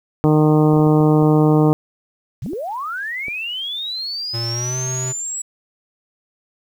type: harmonic tone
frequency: 153.1 Hz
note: D#3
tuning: 28 cents flat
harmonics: 1 / 2 / 3 / 4 / 5 / 6 / 7 / 8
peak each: -14 / -15 / -18 / -26 / -25 / -29 / -30 / -32 dBFS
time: 0.24-1.73 s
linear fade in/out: 0 ms
type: clicks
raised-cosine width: 2 ms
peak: -21 dBFS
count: 9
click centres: 0.733 / 0.767 / 0.799 / 0.868 / 1.006 / 1.225 / 2.462 / 2.533 / 3.283 s
type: linear sweep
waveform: sine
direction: up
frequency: 87.3 to 7840 Hz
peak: -23 dBFS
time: 2.42-5.42 s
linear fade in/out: 5 ms
type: tone with pitch glide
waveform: square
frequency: 116.54 to 128.56 Hz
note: A#2 to C3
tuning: 0 to -30 cents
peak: -24 dBFS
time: 4.33-5.13 s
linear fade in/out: 20 ms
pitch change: +170 cents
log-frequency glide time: 4.51-4.77 s
effects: 8-bit